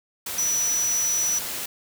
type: tone in noise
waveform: sine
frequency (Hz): 5910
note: F#8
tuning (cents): -3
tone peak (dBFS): -21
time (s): 0.38-1.39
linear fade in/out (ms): 5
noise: white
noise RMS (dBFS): -31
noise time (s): 0.26-1.66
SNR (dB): +7
effects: none